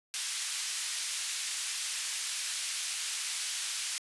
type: band-pass noise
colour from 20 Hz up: white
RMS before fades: -35 dBFS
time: 0.14-3.98 s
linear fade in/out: 0 ms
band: 2000 to 9800 Hz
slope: 12 dB/octave
effects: resampled to 24000 Hz